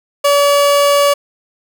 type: tone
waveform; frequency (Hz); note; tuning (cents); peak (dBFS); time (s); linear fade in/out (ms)
30% pulse; 571; D5; -49; -6; 0.24-1.14; 10
effects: none